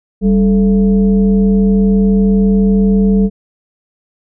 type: tone with frequency modulation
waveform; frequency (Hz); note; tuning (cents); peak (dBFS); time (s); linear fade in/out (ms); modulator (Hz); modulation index
sine; 196; G3; 0; -7; 0.21-3.3; 50; 242; 0.64
effects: none